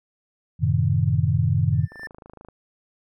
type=chord; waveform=sine; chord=F# diminished seventh; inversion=none; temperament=equal with one note detuned; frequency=92.5 / 110.83 / 130.81 / 155.56 Hz; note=F#2 / A2 / C3 / Eb3; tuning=0 / +13 / 0 / 0 cents; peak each=-23 dBFS; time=0.59-1.88 s; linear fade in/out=50 ms
type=tone with exponential growth; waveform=triangle; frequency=1776 Hz; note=A6; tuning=16 cents sharp; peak=-28 dBFS; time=1.72-2.07 s; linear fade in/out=5 ms; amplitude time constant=75 ms
type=click train; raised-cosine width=1 ms; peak=-29 dBFS; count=16; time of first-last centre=1.92-2.486 s; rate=26.5 Hz
effects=none